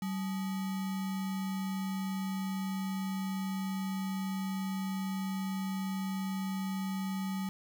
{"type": "tone with sample-and-hold", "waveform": "sine", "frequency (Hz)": 191.2, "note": "G3", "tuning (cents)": -43, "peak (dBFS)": -32, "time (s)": [0.02, 7.49], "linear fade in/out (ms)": 2, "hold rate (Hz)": 1050, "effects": []}